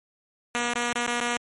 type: tone with dropouts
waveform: 5% pulse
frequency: 240 Hz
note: B3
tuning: 49 cents flat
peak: -13 dBFS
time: 0.55-1.37 s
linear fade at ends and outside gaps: 0 ms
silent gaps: 0.737-0.755 / 0.929-0.956 / 1.065-1.079 / 1.203-1.211 s
effects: MP3 48 kbps